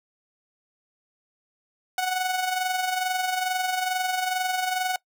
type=tone with amplitude modulation; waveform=sawtooth; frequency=740 Hz; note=F#5; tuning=in tune; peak=-18 dBFS; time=1.98-4.96 s; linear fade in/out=2 ms; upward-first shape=sine; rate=22.3 Hz; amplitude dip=50%; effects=noise-tail reverb RT60 0.1 s tail -22 dB re dry